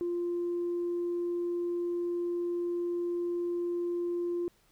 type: tone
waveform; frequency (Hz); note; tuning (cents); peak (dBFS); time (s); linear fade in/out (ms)
sine; 348.1; F4; -6; -28; 0.01-4.48; 0
effects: tanh soft clip ceiling -26 dBFS + pink hiss -67 dBFS RMS until 4.71 s